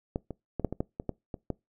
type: clicks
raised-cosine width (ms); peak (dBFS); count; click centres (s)
2; -16 / -23 / -17 / -13 / -20 / -15 / -20 / -17 / -22 / -17; 10; 0.159 / 0.307 / 0.597 / 0.647 / 0.726 / 0.805 / 0.999 / 1.093 / 1.342 / 1.503
effects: noise-tail reverb RT60 0.2 s tail -23 dB re dry